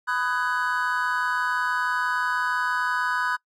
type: chord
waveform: triangle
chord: G# minor seventh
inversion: first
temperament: just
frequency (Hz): 996.7 / 1245.9 / 1495.1 / 1661.2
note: B5 / D#6 / F#6 / G#6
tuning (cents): +16 / +2 / +18 / 0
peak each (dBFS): -26 / -28 / -24 / -29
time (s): 0.07-3.37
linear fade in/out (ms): 20
effects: noise-tail reverb RT60 0.1 s tail -24 dB re dry